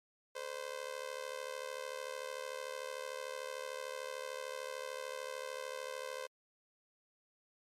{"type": "tone with amplitude modulation", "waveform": "sawtooth", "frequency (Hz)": 516, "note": "C5", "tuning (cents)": -24, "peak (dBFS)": -33, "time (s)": [0.35, 6.27], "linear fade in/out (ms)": 10, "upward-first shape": "sine", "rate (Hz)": 73.4, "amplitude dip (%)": 90, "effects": ["low-pass 11000 Hz 12 dB/octave", "MP3 96 kbps"]}